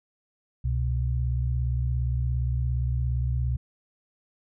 sine tone pair together, 66.17 / 123.47 Hz, C2 / B2, +20 / 0 cents, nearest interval major seventh, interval 1080 cents, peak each -25 / -27 dBFS, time 0.64-3.57 s, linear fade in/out 10 ms, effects none

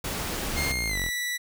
pink noise, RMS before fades -31 dBFS, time 0.04-0.72 s, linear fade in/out 5 ms
sawtooth linear sweep, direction down, 77.78 to 38.72 Hz, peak -27 dBFS, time 0.52-1.11 s, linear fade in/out 50 ms
sawtooth tone with pitch glide, 2125 to 1959.9 Hz, C7 to B6, +26 to -14 cents, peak -24 dBFS, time 0.56-1.38 s, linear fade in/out 20 ms, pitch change -140 cents, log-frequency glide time 0.88-0.98 s
effects none

